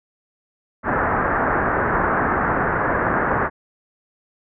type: low-pass noise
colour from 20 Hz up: white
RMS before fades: -20 dBFS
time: 0.83-3.5 s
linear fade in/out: 50 ms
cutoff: 1700 Hz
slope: 48 dB/octave
effects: none